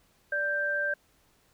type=tone pair together; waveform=sine; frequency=584 / 1573.1 Hz; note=D5 / G6; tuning=-10 / +6 cents; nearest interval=octave + perfect fourth; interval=1716 cents; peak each=-33 / -27 dBFS; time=0.32-0.94 s; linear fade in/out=5 ms; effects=pink hiss -66 dBFS RMS until 1.53 s